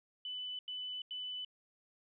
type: tone bursts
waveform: sine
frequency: 2997 Hz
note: F#7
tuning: 22 cents sharp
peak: -39 dBFS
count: 3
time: 0.25-1.448 s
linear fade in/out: 2 ms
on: 340 ms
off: 89 ms
effects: none